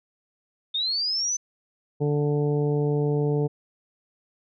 sine linear sweep, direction up, 3583 to 6150 Hz, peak -23 dBFS, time 0.74-1.37 s, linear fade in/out 10 ms
harmonic tone, 146.83 Hz, D3, in tune, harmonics 1 / 2 / 3 / 4 / 5 / 6, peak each -23 / -30 / -25 / -39 / -39 / -43 dBFS, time 2-3.48 s, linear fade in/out 20 ms
effects none

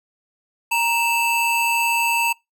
square tone pair together, 932.3 / 2639 Hz, A#5 / E7, 0 / +1 cents, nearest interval octave + tritone, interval 1801 cents, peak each -21 dBFS, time 0.71-2.33 s, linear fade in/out 10 ms, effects noise-tail reverb RT60 0.2 s tail -25 dB re dry

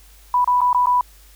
sine tone with dropouts, 987.8 Hz, B5, in tune, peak -13 dBFS, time 0.34-1.01 s, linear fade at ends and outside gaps 2 ms, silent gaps 0.445-0.475 / 0.607-0.615 / 0.73-0.746 / 0.859-0.869 s, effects added 50 Hz sine -46 dBFS peak until 1.35 s + white hiss -51 dBFS RMS until 1.35 s

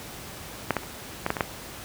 clicks, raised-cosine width 0.5 ms, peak -6 / -9 / -25 / -9 / -8 / -13 / -6 dBFS, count 7, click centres 0.707 / 0.767 / 0.834 / 1.264 / 1.304 / 1.368 / 1.408 s, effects pink hiss -40 dBFS RMS until 1.84 s + high-pass 60 Hz 12 dB/octave

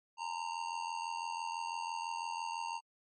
square tone with amplitude modulation, 921 Hz, A#5, 21 cents flat, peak -34 dBFS, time 0.17-2.81 s, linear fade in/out 50 ms, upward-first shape sine, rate 86 Hz, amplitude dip 80%, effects MP3 32 kbps

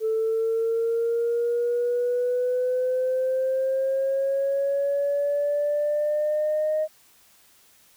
sine exponential sweep, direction up, 439.7 to 622.3 Hz, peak -20 dBFS, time 0-6.88 s, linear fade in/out 50 ms, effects tanh soft clip ceiling -17 dBFS + white hiss -57 dBFS RMS until 7.96 s

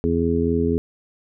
harmonic tone, 83.8 Hz, E2, 29 cents sharp, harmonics 1 / 2 / 3 / 4 / 5, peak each -25 / -26 / -22 / -27 / -22 dBFS, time 0.04-0.78 s, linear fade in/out 0 ms, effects none

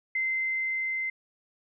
sine tone with level ramp, 2073 Hz, C7, 17 cents flat, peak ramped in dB -25 to -28 dBFS, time 0.15-1.1 s, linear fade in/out 5 ms, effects none

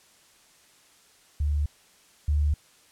sine tone pair in turn, 73.42 / 73.84 Hz, D2 / D2, 0 / +10 cents, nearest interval unison, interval 10 cents, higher second, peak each -22 / -20 dBFS, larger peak second, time 1.4-1.66 / 2.28-2.54 s, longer neither, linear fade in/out 5 ms, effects white hiss -58 dBFS RMS until 2.91 s + low-pass 10000 Hz 12 dB/octave

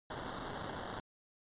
white noise with sample-and-hold, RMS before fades -43 dBFS, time 0.1-1 s, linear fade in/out 2 ms, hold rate 2450 Hz, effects resampled to 8000 Hz

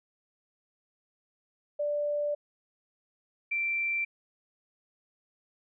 sine tone pair in turn, 587.3 / 2349 Hz, D5 / D7, 0 / 0 cents, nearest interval 2 octaves, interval 2400 cents, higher second, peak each -27 dBFS, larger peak neither, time 1.79-2.35 / 3.51-4.05 s, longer first, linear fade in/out 10 ms, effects none

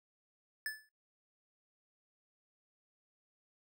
square tone with exponential decay, 1738 Hz, A6, 22 cents flat, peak -34 dBFS, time 0.66-0.89 s, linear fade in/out 1 ms, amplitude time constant 49 ms, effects noise-tail reverb RT60 0.3 s tail -23 dB re dry

